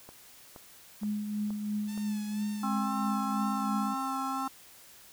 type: click train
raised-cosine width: 1 ms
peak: -32 dBFS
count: 5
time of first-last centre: 0.09-1.977 s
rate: 2.12 Hz
type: tone with tremolo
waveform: sine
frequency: 209.2 Hz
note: G#3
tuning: 13 cents sharp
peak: -28 dBFS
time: 1.01-3.95 s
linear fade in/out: 20 ms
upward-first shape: triangle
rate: 3 Hz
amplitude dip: 50%
type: tone with vibrato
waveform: 5% pulse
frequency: 875 Hz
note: A5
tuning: 10 cents flat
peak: -35 dBFS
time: 1.87-4.49 s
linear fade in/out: 20 ms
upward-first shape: sine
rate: 2 Hz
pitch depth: 67 cents each way
type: harmonic tone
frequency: 266.4 Hz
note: C4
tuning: 31 cents sharp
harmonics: 1 / 3 / 4 / 5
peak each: -36 / -36 / -36 / -36 dBFS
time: 2.63-4.48 s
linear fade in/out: 5 ms
effects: white hiss -54 dBFS RMS until 5.12 s